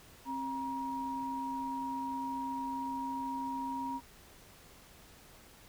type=tone pair together; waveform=sine; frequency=266.6 / 950 Hz; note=C4 / A#5; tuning=+33 / +33 cents; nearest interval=octave + minor seventh; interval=2200 cents; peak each=-39 / -36 dBFS; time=0.25-4.01 s; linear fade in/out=50 ms; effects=pink hiss -57 dBFS RMS until 5.68 s